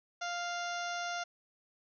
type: harmonic tone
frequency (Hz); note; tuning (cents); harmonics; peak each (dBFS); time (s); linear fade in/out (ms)
698.5; F5; 0; 1 / 2 / 3 / 4 / 5 / 6 / 7 / 8 / 9; -38 / -39 / -47 / -48 / -48 / -51 / -53 / -48 / -50; 0.21-1.24; 10
effects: none